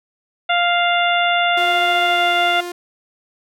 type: harmonic tone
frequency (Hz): 698.5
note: F5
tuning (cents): 0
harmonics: 1 / 2 / 3 / 4 / 5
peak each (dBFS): -17 / -20 / -22 / -23 / -24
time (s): 0.49-2.61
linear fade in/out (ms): 10
type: tone with pitch glide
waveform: sawtooth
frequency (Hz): 356.6 to 351.9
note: F4 to F4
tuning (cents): +36 to +13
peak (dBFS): -22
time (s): 1.57-2.72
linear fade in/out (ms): 5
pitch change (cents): -23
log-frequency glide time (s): 2.02-2.25
effects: none